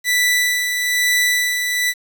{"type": "tone with tremolo", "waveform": "sawtooth", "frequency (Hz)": 1975.5, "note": "B6", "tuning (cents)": 0, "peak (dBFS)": -10, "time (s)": [0.04, 1.94], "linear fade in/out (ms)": 50, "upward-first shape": "sine", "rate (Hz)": 1.1, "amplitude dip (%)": 45, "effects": ["7-bit"]}